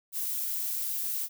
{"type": "noise", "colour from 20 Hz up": "violet", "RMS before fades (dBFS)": -32, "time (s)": [0.12, 1.29], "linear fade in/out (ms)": 50, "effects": []}